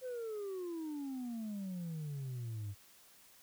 sine exponential sweep, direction down, 523.3 to 98 Hz, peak -36 dBFS, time 0.01-2.75 s, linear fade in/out 50 ms, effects tanh soft clip ceiling -38 dBFS + white hiss -62 dBFS RMS until 3.42 s

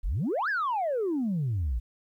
sine exponential two-way sweep, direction up then down, 32.98 to 1760 to 52.6 Hz, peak -24 dBFS, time 0.03-1.8 s, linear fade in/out 20 ms, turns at 0.49 s, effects tanh soft clip ceiling -23 dBFS + 11-bit

